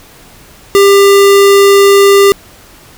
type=tone; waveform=square; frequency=398.1 Hz; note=G4; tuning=27 cents sharp; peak=-3 dBFS; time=0.75-2.32 s; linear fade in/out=0 ms; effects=pink hiss -38 dBFS RMS until 2.97 s